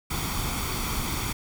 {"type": "noise with comb filter", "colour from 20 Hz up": "pink", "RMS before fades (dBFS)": -29, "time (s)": [0.1, 1.33], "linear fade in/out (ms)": 10, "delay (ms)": 0.88, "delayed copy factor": 0.6, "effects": []}